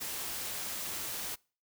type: noise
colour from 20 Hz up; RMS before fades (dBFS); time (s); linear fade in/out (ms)
white; -38; 0-1.36; 20
effects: noise-tail reverb RT60 0.4 s tail -26 dB re dry